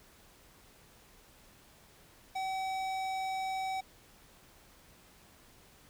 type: tone with tanh clipping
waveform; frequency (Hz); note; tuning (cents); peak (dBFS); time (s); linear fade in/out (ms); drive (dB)
sine; 762; G5; -49; -35; 2.35-3.81; 10; 18
effects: pink hiss -60 dBFS RMS until 5.89 s